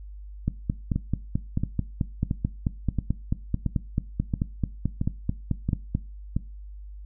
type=two click trains; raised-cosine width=5 ms; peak=-11 / -12 dBFS; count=26 / 9; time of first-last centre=0.48-5.95 / 0.96-6.365 s; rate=4.57 / 1.48 Hz; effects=noise-tail reverb RT60 0.3 s tail -19 dB re dry + added 50 Hz sine -38 dBFS peak until 7.05 s